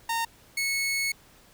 sawtooth tone pair in turn, 919 / 2200 Hz, A#5 / C#7, -25 / -14 cents, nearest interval octave + minor third, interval 1511 cents, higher second, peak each -22 dBFS, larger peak neither, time 0.09-0.25 / 0.57-1.12 s, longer second, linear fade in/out 5 ms, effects pink hiss -56 dBFS RMS until 1.53 s

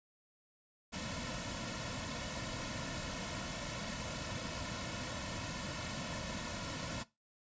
pink noise with comb filter, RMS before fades -41 dBFS, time 0.92-7.04 s, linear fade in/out 20 ms, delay 2.5 ms, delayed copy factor -0.7, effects noise-tail reverb RT60 0.2 s tail -17 dB re dry + resampled to 16000 Hz

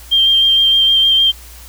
sine tone with vibrato, 3173 Hz, G7, 20 cents sharp, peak -8 dBFS, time 0.11-1.32 s, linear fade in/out 20 ms, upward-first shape sine, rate 6.5 Hz, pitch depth 15 cents each way, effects added 60 Hz sine -36 dBFS peak until 1.68 s + white hiss -39 dBFS RMS until 1.68 s

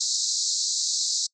pink band-pass noise, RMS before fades -26 dBFS, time 0-1.27 s, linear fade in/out 10 ms, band 4000 to 7700 Hz, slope 96 dB/octave, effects noise-tail reverb RT60 0.1 s tail -26 dB re dry

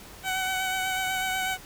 15% pulse tone with vibrato, 753 Hz, F#5, 30 cents sharp, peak -20 dBFS, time 0.23-1.58 s, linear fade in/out 50 ms, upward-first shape sine, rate 8.1 Hz, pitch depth 21 cents each way, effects pink hiss -46 dBFS RMS until 1.65 s

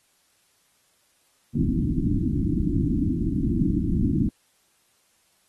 white low-pass noise, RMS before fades -23 dBFS, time 1.55-4.29 s, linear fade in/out 5 ms, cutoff 330 Hz, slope 96 dB/octave, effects white hiss -65 dBFS RMS until 5.48 s + AAC 32 kbps

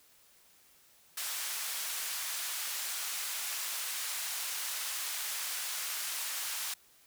white band-pass noise, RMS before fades -37 dBFS, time 1.17-6.74 s, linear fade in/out 5 ms, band 1000 to 14000 Hz, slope 12 dB/octave, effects white hiss -63 dBFS RMS until 7.06 s

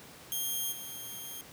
5% pulse tone with level steps, 3215 Hz, G7, 43 cents sharp, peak -23 / -32 dBFS, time 0.32-1.41 s, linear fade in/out 0 ms, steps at 0.71 s, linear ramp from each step 20 ms, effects pink hiss -51 dBFS RMS until 1.52 s + high-pass 100 Hz 12 dB/octave

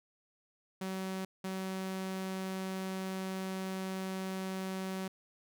sawtooth tone bursts at uneven times, 189.3 Hz, F#3, 40 cents sharp, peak -32 dBFS, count 2, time 0.81-1.25 / 1.44-5.08 s, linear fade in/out 5 ms, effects none

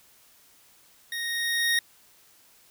25% pulse tone with level ramp, 1864.7 Hz, A#6, in tune, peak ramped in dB -27 to -17 dBFS, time 1.12-1.79 s, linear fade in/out 2 ms, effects white hiss -58 dBFS RMS until 2.7 s

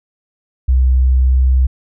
sine tone with pitch glide, 64 to 64.41 Hz, C2 to C2, -38 to -27 cents, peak -8 dBFS, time 0.68-1.67 s, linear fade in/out 10 ms, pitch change +11 cents, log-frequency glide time 0.96-1.35 s, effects none

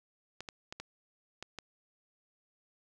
clicks, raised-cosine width 0.2 ms, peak -24 dBFS, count 6, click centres 0.406 / 0.488 / 0.725 / 0.8 / 1.426 / 1.587 s, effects 11-bit

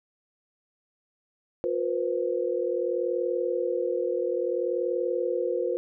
sine tone cluster, 356 / 476.4 / 517 Hz, F4 / A#4 / C5, +33 / +38 / -21 cents, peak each -29 dBFS, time 1.64-5.77 s, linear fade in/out 0 ms, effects none

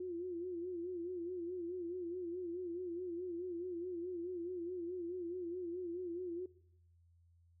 sine tone with vibrato, 352.4 Hz, F4, 16 cents sharp, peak -39 dBFS, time 0-6.46 s, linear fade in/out 5 ms, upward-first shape sine, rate 4.7 Hz, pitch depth 83 cents each way, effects noise-tail reverb RT60 0.7 s tail -20 dB re dry + added 85 Hz sine -65 dBFS peak until 7.6 s

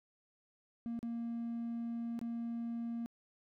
triangle tone with dropouts, 233.1 Hz, A#3, in tune, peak -34 dBFS, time 0.86-3.06 s, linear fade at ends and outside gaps 0 ms, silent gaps 0.991-1.029 / 2.191-2.214 s, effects tanh soft clip ceiling -31 dBFS

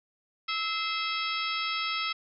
harmonic tone with a mistuned harmonic, 652 Hz, E5, 19 cents flat, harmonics 2 / 3 / 4 / 5 / 6 / 7 / 8, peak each -33 / -36 / -36 / -36 / -38 / -42 / -38 dBFS, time 0.48-2.13 s, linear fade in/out 10 ms, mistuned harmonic 3, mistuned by +100 cents, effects none

